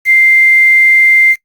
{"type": "tone with quantisation", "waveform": "sine", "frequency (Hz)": 2093, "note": "C7", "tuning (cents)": 0, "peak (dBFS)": -4, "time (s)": [0.05, 1.36], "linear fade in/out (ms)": 50, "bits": 5, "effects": ["noise-tail reverb RT60 0.1 s tail -21 dB re dry", "Opus 48 kbps"]}